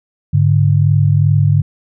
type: tone pair together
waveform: sine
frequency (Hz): 102.88 / 145.5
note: G#2 / D3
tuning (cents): -16 / -16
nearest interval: tritone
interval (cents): 600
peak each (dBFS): -11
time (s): 0.33-1.62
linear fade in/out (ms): 10
effects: none